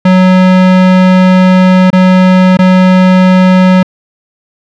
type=tone with dropouts; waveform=square; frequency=185 Hz; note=F#3; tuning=in tune; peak=-3 dBFS; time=0.05-3.83 s; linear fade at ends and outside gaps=5 ms; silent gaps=1.904-1.929 / 2.571-2.589 s; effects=low-pass 3000 Hz 12 dB/octave